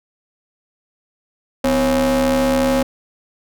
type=ring-modulated tone; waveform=45% pulse; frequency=144.8 Hz; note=D3; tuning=24 cents flat; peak=-11 dBFS; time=1.64-2.83 s; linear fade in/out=5 ms; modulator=399 Hz; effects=none